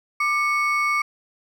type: ring-modulated tone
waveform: triangle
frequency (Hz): 1700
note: G#6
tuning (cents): +40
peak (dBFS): -14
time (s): 0.2-1.02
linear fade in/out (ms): 5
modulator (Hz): 513
effects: none